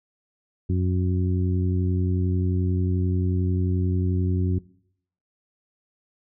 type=harmonic tone; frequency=91.3 Hz; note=F#2; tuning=23 cents flat; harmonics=1 / 2 / 3 / 4; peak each=-21 / -27 / -31 / -33 dBFS; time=0.69-4.59 s; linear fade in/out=10 ms; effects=noise-tail reverb RT60 0.7 s tail -21 dB re dry